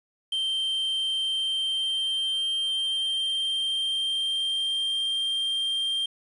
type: tone with pitch glide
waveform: triangle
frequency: 3136 to 3180 Hz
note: G7 to G7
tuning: 0 to +24 cents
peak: -23 dBFS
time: 0.32-6.06 s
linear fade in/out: 5 ms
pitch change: +24 cents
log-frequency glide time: 1.28-5.16 s
effects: resampled to 24000 Hz + 9-bit